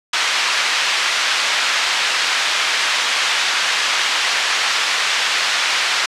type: band-pass noise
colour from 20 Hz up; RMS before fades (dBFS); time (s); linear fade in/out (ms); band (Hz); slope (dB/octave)
pink; -18; 0.13-6.06; 5; 1500 to 4900; 12
effects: low-pass 9000 Hz 12 dB/octave